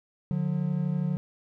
triangle tone pair together, 147.9 / 180.2 Hz, D3 / F#3, +13 / -45 cents, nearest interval minor third, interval 342 cents, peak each -26 dBFS, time 0.31-1.17 s, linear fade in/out 0 ms, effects none

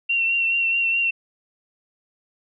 sine tone with vibrato, 2731 Hz, F7, 39 cents flat, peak -18 dBFS, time 0.09-1.11 s, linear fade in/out 10 ms, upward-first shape triangle, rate 4.7 Hz, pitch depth 32 cents each way, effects none

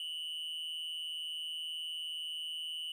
triangle tone with amplitude modulation, 2960 Hz, F#7, in tune, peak -33 dBFS, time 0-2.92 s, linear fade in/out 2 ms, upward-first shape sine, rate 159 Hz, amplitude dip 70%, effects none

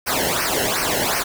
pink noise with flanger, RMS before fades -21 dBFS, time 0.06-1.24 s, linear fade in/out 20 ms, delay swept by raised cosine 0.27 to 0.86 ms, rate 2.7 Hz, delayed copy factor -0.85, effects none

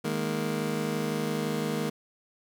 25% pulse chord, D# suspended fourth, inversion none, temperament just, 155.56 / 207.4 / 233.3 Hz, D#3 / G#3 / A#3, 0 / -2 / +2 cents, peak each -29 dBFS, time 0.04-1.9 s, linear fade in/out 10 ms, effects none

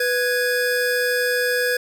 square tone pair together, 493.9 / 1661.2 Hz, B4 / G#6, 0 / 0 cents, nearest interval octave + major sixth, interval 2100 cents, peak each -22 dBFS, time 0-1.77 s, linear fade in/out 5 ms, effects none

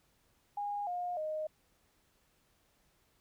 sine tone with pitch steps, 818 / 712.1 / 619.9 Hz, G#5 / F5 / D#5, -26 / +33 / -7 cents, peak -34 dBFS, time 0.57-1.47 s, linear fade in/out 5 ms, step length 300 ms, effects pink hiss -72 dBFS RMS until 3.2 s

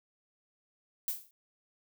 violet noise with exponential decay, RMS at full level -30 dBFS, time 1.08-1.31 s, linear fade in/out 1 ms, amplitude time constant 50 ms, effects none

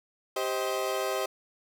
30% pulse chord, C minor, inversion second, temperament equal with one note detuned, 392 / 523.3 / 630.9 Hz, G4 / C5 / Eb5, 0 / 0 / +24 cents, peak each -30 dBFS, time 0.36-1.26 s, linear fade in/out 5 ms, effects none

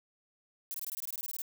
violet noise bursts, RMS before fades -38 dBFS, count 14, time 0.71-1.418 s, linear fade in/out 0 ms, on 32 ms, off 20 ms, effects none

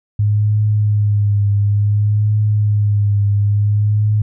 sine tone with vibrato, 103.83 Hz, G#2, in tune, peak -11 dBFS, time 0.19-4.22 s, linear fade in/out 5 ms, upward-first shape triangle, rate 0.57 Hz, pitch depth 41 cents each way, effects none

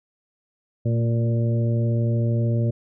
harmonic tone with a mistuned harmonic, 116.54 Hz, A#2, in tune, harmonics 1 / 2 / 3 / 4 / 5, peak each -19 / -28 / -32 / -35 / -33 dBFS, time 0.85-2.71 s, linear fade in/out 10 ms, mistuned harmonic 2, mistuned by -26 cents, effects none

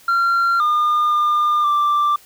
sine tone with pitch steps, 1376 / 1211 / 1204 / 1177 Hz, F6 / D#6 / D6 / D6, -26 / -47 / +43 / +3 cents, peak -11 dBFS, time 0.08-2.16 s, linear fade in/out 5 ms, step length 520 ms, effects tanh soft clip ceiling -13 dBFS + white hiss -48 dBFS RMS until 2.25 s

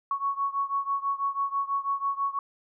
sine beating tone pair, 1108.7 / 1114.8 Hz, C#6 / C#6, 0 / +9 cents, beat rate 6.1 Hz, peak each -28 / -30 dBFS, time 0.11-2.39 s, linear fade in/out 2 ms, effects none

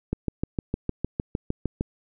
click train, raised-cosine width 3 ms, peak -12 dBFS, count 12, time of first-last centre 0.13-1.809 s, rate 6.55 Hz, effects none

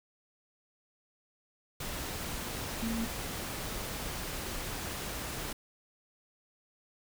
sine tone in noise, 227.2 Hz, A#3, 44 cents flat, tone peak -32 dBFS, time 2.82-3.05 s, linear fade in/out 5 ms, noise pink, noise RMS -38 dBFS, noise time 1.8-5.53 s, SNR +3 dB, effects none

